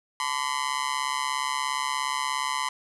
sawtooth tone with amplitude modulation, 1017 Hz, C6, 50 cents flat, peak -18 dBFS, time 0.2-2.69 s, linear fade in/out 2 ms, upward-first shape sine, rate 137 Hz, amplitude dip 100%, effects resampled to 24000 Hz + 8-bit

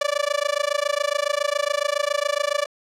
sawtooth tone with amplitude modulation, 581 Hz, D5, 19 cents flat, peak -13 dBFS, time 0.01-2.66 s, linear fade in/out 5 ms, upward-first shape sine, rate 27.2 Hz, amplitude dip 100%, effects low-pass 8000 Hz 12 dB/octave

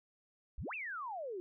sine exponential two-way sweep, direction up then down, 43.18 to 2749 to 348 Hz, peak -39 dBFS, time 0.58-1.4 s, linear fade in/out 0 ms, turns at 0.74 s, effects none

